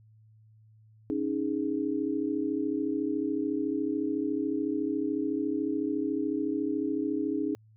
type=chord; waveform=sine; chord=C# suspended second; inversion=none; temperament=equal; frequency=277.2 / 311.1 / 415.3 Hz; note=C#4 / D#4 / G#4; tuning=0 / 0 / 0 cents; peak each=-31 / -30 / -34 dBFS; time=1.1-7.55 s; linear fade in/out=0 ms; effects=added 109 Hz sine -55 dBFS peak until 7.76 s